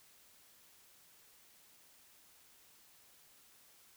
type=silence; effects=white hiss -64 dBFS RMS until 3.96 s